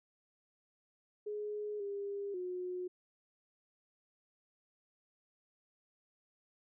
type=tone with pitch steps; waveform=sine; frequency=418.8 / 401.9 / 362.5 Hz; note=G#4 / G4 / F#4; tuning=+15 / +43 / -35 cents; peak=-37 dBFS; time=1.26-2.88 s; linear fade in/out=10 ms; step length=540 ms; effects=none